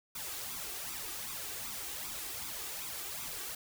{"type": "noise with flanger", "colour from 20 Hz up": "white", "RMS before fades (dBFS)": -41, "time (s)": [0.15, 3.55], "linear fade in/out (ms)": 5, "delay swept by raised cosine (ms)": [0.82, 2.62], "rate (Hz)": 2.6, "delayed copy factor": 0.65, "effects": []}